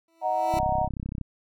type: tone with exponential growth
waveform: 20% pulse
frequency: 329.6 Hz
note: E4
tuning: in tune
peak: -22 dBFS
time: 0.08-0.59 s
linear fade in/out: 2 ms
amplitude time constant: 110 ms
type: chord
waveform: sine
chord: D# minor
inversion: none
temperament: equal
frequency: 622.3 / 740 / 932.3 Hz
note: D#5 / F#5 / A#5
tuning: 0 / 0 / 0 cents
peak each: -29 / -25 / -29 dBFS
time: 0.21-0.89 s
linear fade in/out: 50 ms
type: click train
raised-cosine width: 5 ms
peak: -20 dBFS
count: 23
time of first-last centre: 0.54-1.213 s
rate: 32.7 Hz
effects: none